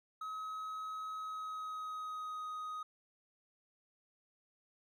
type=tone with pitch glide; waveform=triangle; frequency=1276 to 1251.2 Hz; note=D#6 to D#6; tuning=+43 to +9 cents; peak=-38 dBFS; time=0.21-2.83 s; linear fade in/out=5 ms; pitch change=-34 cents; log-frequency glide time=1.16-2.49 s; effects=none